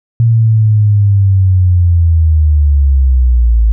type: linear sweep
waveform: sine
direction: down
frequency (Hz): 116.54 to 53.9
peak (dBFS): -5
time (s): 0.2-3.72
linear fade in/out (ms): 0
effects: none